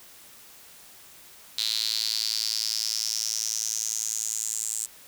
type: tone with high-pass filter sweep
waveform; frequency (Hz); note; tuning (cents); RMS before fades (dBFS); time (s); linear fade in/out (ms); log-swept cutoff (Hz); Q
sawtooth; 110; A2; 0; -29; 1.58-4.86; 5; 4000 to 7700; 5.9
effects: white hiss -50 dBFS RMS until 5.07 s

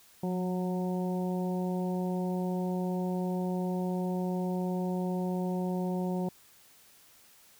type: harmonic tone with a mistuned harmonic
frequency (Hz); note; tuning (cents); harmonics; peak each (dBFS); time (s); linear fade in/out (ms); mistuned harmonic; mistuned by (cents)
183; F#3; -19; 1 / 2 / 3 / 4 / 5; -30 / -36 / -40 / -42 / -44; 0.23-6.29; 5; 1; -26
effects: white hiss -59 dBFS RMS until 7.59 s

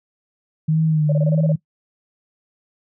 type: tone with vibrato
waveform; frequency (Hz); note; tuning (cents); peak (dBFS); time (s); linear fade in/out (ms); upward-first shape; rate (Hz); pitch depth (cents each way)
sine; 154.7; D#3; -10; -14; 0.68-1.56; 10; sine; 1.7; 55
type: tone bursts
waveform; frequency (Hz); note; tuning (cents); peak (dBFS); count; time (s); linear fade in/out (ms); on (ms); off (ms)
sine; 570; C#5; +48; -21; 8; 1.09-1.522; 5; 33; 24
effects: noise-tail reverb RT60 0.1 s tail -20 dB re dry

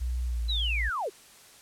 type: tone with pitch glide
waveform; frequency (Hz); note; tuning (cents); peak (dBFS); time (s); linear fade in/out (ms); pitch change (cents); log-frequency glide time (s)
sine; 61.6 to 57.14; B1 to A#1; -4 to -34; -27; 0-0.9; 20; -130; 0.26-0.45
type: linear sweep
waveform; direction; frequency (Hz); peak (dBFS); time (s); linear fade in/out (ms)
sine; down; 4059 to 331.3; -28; 0.48-1.1; 20
effects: white hiss -53 dBFS RMS until 1.61 s + low-pass 11000 Hz 12 dB/octave

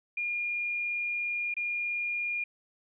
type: tone with dropouts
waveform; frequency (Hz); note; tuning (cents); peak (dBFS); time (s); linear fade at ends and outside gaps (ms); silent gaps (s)
sine; 2419; D#7; -49; -29; 0.17-2.44; 5; 1.541-1.566
effects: none

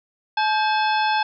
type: harmonic tone with a mistuned harmonic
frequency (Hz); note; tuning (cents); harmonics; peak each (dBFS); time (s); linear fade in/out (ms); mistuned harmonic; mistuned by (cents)
860; A5; -40; 1 / 2 / 3 / 4 / 5 / 6; -19 / -25 / -29 / -31 / -33 / -35; 0.37-1.23; 5; 2; -140
effects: none

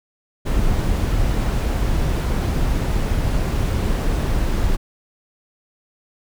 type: noise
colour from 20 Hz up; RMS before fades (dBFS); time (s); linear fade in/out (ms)
brown; -19; 0.45-4.77; 20
effects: none

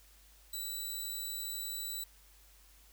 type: tone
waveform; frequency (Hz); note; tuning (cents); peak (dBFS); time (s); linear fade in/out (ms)
10% pulse; 3951; B7; 0; -30; 0.53-2.04; 5
effects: added 50 Hz sine -61 dBFS peak until 2.92 s + white hiss -63 dBFS RMS until 2.92 s

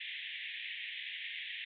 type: band-pass noise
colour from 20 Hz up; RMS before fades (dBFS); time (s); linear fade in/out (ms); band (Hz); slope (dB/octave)
pink; -43; 0-1.65; 10; 1800 to 3600; 96
effects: none

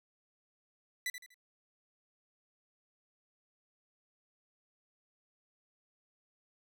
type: tone with echo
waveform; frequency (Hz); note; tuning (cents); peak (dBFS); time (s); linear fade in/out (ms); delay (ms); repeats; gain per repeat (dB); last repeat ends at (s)
sawtooth; 1985; B6; +8; -30; 1.06-1.1; 2; 81; 3; -9; 1.343
effects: none

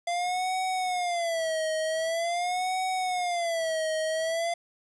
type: tone with vibrato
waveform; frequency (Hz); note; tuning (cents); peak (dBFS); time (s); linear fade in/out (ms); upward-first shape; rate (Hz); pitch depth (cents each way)
square; 687; F5; -29; -27; 0.07-4.54; 5; sine; 0.45; 150
effects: resampled to 24000 Hz + 9-bit

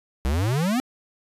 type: exponential sweep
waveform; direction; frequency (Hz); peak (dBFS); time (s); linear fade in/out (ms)
square; up; 61.74 to 268.1; -21; 0.25-0.8; 0
effects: resampled to 32000 Hz

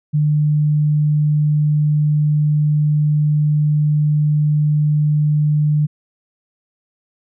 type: tone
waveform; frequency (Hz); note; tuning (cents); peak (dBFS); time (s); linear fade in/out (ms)
sine; 150; D3; +37; -12; 0.13-5.87; 20
effects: none

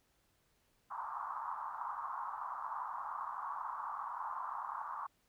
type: band-pass noise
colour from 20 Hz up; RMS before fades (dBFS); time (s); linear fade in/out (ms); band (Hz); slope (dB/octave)
pink; -42; 0.9-5.07; 10; 900 to 1200; 48
effects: pink hiss -75 dBFS RMS until 5.28 s

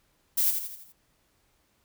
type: noise with echo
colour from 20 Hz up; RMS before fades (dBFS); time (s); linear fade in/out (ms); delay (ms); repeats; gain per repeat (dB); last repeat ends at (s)
violet; -24; 0.37-0.51; 10; 83; 5; -6; 0.925
effects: pink hiss -69 dBFS RMS until 1.84 s

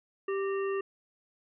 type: harmonic tone with a mistuned harmonic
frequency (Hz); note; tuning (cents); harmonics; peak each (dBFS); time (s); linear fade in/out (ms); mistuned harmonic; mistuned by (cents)
392; G4; 0; 1 / 3 / 5 / 7; -29 / -39 / -43 / -46; 0.28-0.81; 5; 5; -110
effects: none

